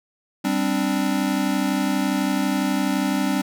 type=chord; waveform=square; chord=G suspended fourth; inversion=none; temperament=equal; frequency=196 / 261.6 / 293.7 Hz; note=G3 / C4 / D4; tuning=0 / 0 / 0 cents; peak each=-25 dBFS; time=0.44-3.42 s; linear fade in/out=10 ms; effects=none